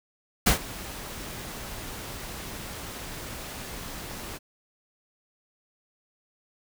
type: noise with ADSR envelope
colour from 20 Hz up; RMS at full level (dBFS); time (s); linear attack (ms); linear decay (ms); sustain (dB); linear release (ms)
pink; -18; 0.46-4.39; 10; 110; -20; 34
effects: none